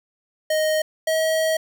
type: tone pair in turn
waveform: square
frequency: 622.3 / 638.3 Hz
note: D#5 / D#5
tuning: 0 / +44 cents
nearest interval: unison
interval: 44 cents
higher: second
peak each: -19 dBFS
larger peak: neither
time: 0.5-0.82 / 1.07-1.57 s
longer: second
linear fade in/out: 5 ms
effects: none